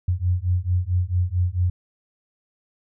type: beating tone pair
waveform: sine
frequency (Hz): 87.7 / 92.2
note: F2 / F#2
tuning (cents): +8 / -6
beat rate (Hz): 4.5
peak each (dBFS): -22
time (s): 0.08-1.7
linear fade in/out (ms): 5
effects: none